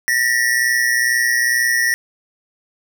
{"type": "tone pair together", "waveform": "square", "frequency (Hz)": [1799.8, 1922], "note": ["A6", "B6"], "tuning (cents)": [39, -48], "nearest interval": "minor second", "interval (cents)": 113, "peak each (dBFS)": [-19, -17], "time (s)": [0.08, 1.94], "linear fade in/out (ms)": 0, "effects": []}